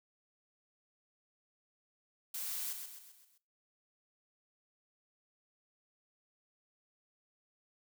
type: noise with echo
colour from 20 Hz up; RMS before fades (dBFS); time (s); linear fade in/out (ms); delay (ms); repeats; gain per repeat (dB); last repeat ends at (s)
blue; -40; 2.34-2.73; 5; 130; 5; -6; 3.38
effects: noise-tail reverb RT60 0.3 s tail -18 dB re dry